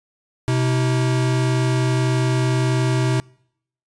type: tone pair together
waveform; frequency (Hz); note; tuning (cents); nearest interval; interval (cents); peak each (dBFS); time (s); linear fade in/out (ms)
square; 127.98 / 322.3; C3 / E4; -38 / -39; octave + major third; 1599; -18 / -26; 0.48-3.2; 0
effects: noise-tail reverb RT60 0.7 s tail -26 dB re dry + resampled to 22050 Hz